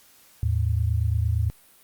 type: tone pair together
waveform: sine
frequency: 79.5 / 108.24 Hz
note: D#2 / A2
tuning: +38 / -28 cents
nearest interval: perfect fourth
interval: 534 cents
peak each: -23 / -23 dBFS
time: 0.43-1.5 s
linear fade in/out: 0 ms
effects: white hiss -55 dBFS RMS until 1.83 s + Opus 48 kbps